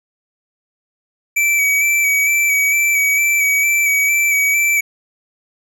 square tone with vibrato, 2300 Hz, D7, 37 cents flat, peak -13 dBFS, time 1.36-4.81 s, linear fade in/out 10 ms, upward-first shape square, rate 2.2 Hz, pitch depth 24 cents each way, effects none

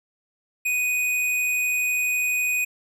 sine tone with hard clipping, 2488 Hz, D#7, 1 cent flat, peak -22 dBFS, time 0.65-2.65 s, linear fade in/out 10 ms, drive 16 dB, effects none

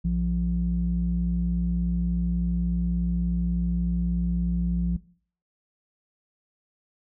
square tone with low-pass filter, 58.27 Hz, A#1, in tune, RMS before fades -25 dBFS, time 0.04-4.97 s, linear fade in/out 10 ms, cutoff 160 Hz, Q 8.9, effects noise-tail reverb RT60 0.5 s tail -20 dB re dry

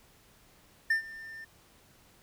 triangle tone with ADSR envelope, 1795 Hz, A6, 34 cents sharp, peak -20 dBFS, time 0.9-1.45 s, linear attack 6 ms, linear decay 110 ms, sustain -20 dB, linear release 12 ms, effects pink hiss -61 dBFS RMS until 2.22 s

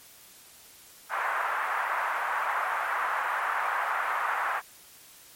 pink band-pass noise, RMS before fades -29 dBFS, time 1.09-4.62 s, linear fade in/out 50 ms, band 860 to 1700 Hz, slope 24 dB/octave, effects white hiss -52 dBFS RMS until 5.35 s + MP3 64 kbps

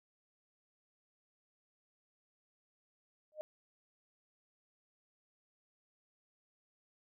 sine tone with exponential growth, 614 Hz, D#5, 23 cents flat, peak -34 dBFS, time 3.32-3.41 s, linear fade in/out 0 ms, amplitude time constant 19 ms, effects none

